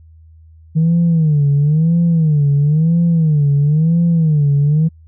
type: tone with vibrato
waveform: sine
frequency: 155.56 Hz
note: D#3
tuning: in tune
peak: -8 dBFS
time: 0.75-4.89 s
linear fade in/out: 20 ms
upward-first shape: sine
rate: 0.99 Hz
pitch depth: 160 cents each way
effects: tanh soft clip ceiling -7 dBFS + added 80 Hz sine -40 dBFS peak until 5.07 s